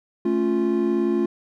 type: chord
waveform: triangle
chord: A augmented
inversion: none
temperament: equal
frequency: 220 / 277.2 / 349.2 Hz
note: A3 / C#4 / E#4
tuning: 0 / 0 / 0 cents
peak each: -22 / -24 / -19 dBFS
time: 0.25-1.26 s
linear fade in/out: 5 ms
effects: none